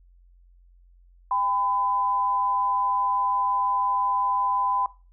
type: tone pair together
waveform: sine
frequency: 799 / 1006.7 Hz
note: G5 / B5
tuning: +33 / +33 cents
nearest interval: major third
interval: 400 cents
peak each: -29 / -22 dBFS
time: 1.31-4.86 s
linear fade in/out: 2 ms
effects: noise-tail reverb RT60 0.3 s tail -18 dB re dry + added 44 Hz sine -52 dBFS peak until 5.12 s